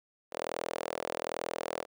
sawtooth tone with high-pass filter, 41.2 Hz, E1, in tune, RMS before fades -37 dBFS, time 0.31-1.86 s, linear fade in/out 50 ms, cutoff 530 Hz, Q 2.7, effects none

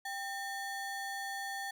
square ring-modulated tone, 1300 Hz, E6, 24 cents flat, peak -35 dBFS, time 0.05-1.71 s, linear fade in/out 5 ms, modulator 512 Hz, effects none

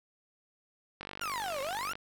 click train, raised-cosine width 0.3 ms, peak -24 dBFS, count 47, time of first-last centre 1.01-1.955 s, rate 48.7 Hz
35% pulse exponential two-way sweep, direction down then up, 1463 to 522 to 1463 Hz, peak -32 dBFS, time 1.21-1.93 s, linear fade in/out 5 ms, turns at 1.61 s
effects none

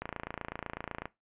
click train, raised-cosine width 0.5 ms, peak -21 dBFS, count 30, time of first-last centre 0.02-1.056 s, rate 28 Hz, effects noise-tail reverb RT60 0.2 s tail -19 dB re dry + resampled to 8000 Hz

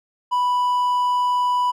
triangle tone, 987.8 Hz, B5, in tune, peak -15 dBFS, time 0.31-1.72 s, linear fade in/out 20 ms, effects none

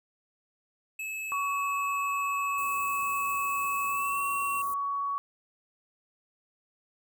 square tone with pitch glide, 2596 to 2727 Hz, E7 to F7, -27 to -42 cents, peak -34 dBFS, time 0.99-4.62 s, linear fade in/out 5 ms, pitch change +85 cents, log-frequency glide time 3.87-4.24 s
sine tone, 1123 Hz, C#6, 22 cents sharp, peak -28 dBFS, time 1.32-5.18 s, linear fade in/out 0 ms
white band-stop noise, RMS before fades -43 dBFS, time 2.58-4.74 s, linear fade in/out 2 ms, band 520 to 8300 Hz, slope 24 dB/octave
effects none

